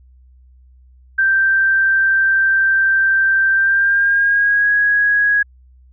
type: tone with pitch glide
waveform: sine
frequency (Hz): 1568 to 1659.3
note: G6 to G#6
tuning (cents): 0 to -2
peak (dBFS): -11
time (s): 1.18-5.43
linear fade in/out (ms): 10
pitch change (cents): +98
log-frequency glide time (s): 3.53-4.71
effects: added 63 Hz sine -44 dBFS peak until 5.92 s